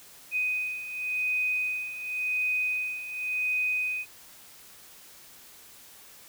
sine beating tone pair, 2500 / 2500.91 Hz, D#7 / D#7, +8 / +8 cents, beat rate 0.91 Hz, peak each -28 / -33 dBFS, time 0.31-4.06 s, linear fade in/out 50 ms, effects white hiss -51 dBFS RMS until 6.28 s

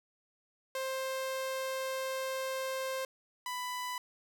sawtooth tone pair in turn, 527 / 994.8 Hz, C5 / B5, +12 / +12 cents, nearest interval major seventh, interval 1100 cents, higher second, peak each -30 / -32 dBFS, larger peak first, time 0.75-3.05 / 3.46-3.98 s, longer first, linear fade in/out 2 ms, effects none

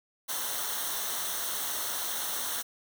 white noise with comb filter, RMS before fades -33 dBFS, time 0.28-2.63 s, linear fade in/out 20 ms, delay 0.41 ms, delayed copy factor -0.7, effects none

